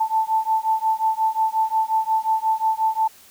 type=beating tone pair; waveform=sine; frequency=880 / 885.6 Hz; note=A5 / A5; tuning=0 / +11 cents; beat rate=5.6 Hz; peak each=-21 dBFS; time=0-3.08 s; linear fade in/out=10 ms; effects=white hiss -49 dBFS RMS until 3.3 s